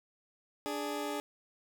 20% pulse tone pair together, 293.7 / 416 Hz, D4 / G#4, 0 / +3 cents, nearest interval tritone, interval 603 cents, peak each -32 / -33 dBFS, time 0.66-1.2 s, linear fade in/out 0 ms, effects none

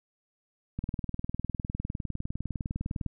click train, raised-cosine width 5 ms, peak -20 dBFS, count 46, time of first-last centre 0.79-3.063 s, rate 19.8 Hz, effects none

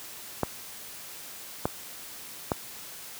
clicks, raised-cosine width 1 ms, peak -10 dBFS, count 3, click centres 0.433 / 1.655 / 2.518 s, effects white hiss -43 dBFS RMS until 3.19 s + high-pass 60 Hz 12 dB/octave

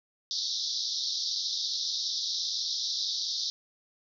pink band-pass noise, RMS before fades -32 dBFS, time 0.31-3.5 s, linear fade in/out 0 ms, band 3600 to 5800 Hz, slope 96 dB/octave, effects none

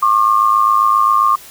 sine tone pair together, 1083 / 1190.5 Hz, C#6 / D6, -41 / +23 cents, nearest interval major second, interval 164 cents, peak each -12 dBFS, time 0.02-1.36 s, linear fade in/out 10 ms, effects white hiss -38 dBFS RMS until 1.5 s

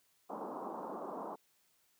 white band-pass noise, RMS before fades -43 dBFS, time 0.29-1.36 s, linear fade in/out 20 ms, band 190 to 1100 Hz, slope 48 dB/octave, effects white hiss -73 dBFS RMS until 1.99 s + high-pass 60 Hz 12 dB/octave

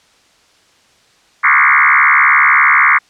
sine tone with frequency modulation, 1638 Hz, G#6, 24 cents flat, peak -6 dBFS, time 1.43-2.99 s, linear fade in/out 20 ms, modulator 71.8 Hz, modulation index 7.8, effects white hiss -51 dBFS RMS until 3.09 s + low-pass 6000 Hz 12 dB/octave

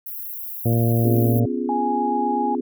white high-pass noise, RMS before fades -32 dBFS, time 0.06-1.4 s, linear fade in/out 5 ms, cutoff 12000 Hz, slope 48 dB/octave
harmonic tone, 116.1 Hz, A#2, 7 cents flat, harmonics 1 / 2 / 3 / 4 / 5 / 6, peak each -17 / -23 / -27 / -29 / -31 / -33 dBFS, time 0.65-1.46 s, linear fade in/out 10 ms
sine chord, C# dominant seventh, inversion third, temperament just, 249.5 / 277.2 / 346.5 / 415.8 Hz, B3 / C#4 / E#4 / G#4, +18 / 0 / -14 / +2 cents, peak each -25 / -28 / -28 / -29 dBFS, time 1.04-2.61 s, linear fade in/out 5 ms
sine tone, 830.6 Hz, G#5, in tune, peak -21 dBFS, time 1.69-2.55 s, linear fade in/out 2 ms
effects none

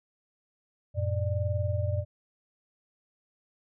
sine tone cluster, 92.1 / 113.1 / 595 Hz, F#2 / A2 / D5, -7 / +48 / +22 cents, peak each -28 / -31 / -34 dBFS, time 0.94-2.05 s, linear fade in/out 50 ms, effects none

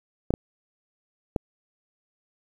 clicks, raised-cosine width 2 ms, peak -10 dBFS, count 3, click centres 0.306 / 0.339 / 1.362 s, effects 8-bit

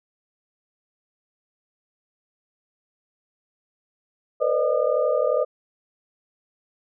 sine tone cluster, 463.7 / 506 / 578 / 618 / 1213 Hz, A#4 / B4 / D5 / D#5 / D#6, -9 / +42 / -28 / -12 / -44 cents, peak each -28 / -23 / -25 / -23 / -31 dBFS, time 4.4-5.45 s, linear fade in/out 20 ms, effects none

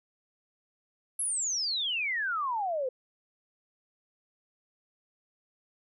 sine exponential sweep, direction down, 11270 to 493.9 Hz, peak -28 dBFS, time 1.19-2.89 s, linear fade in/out 5 ms, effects none

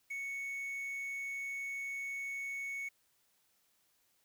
triangle tone with quantisation, 2217 Hz, C#7, in tune, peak -36 dBFS, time 0.1-2.89 s, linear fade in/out 10 ms, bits 10, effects white hiss -74 dBFS RMS until 4.24 s

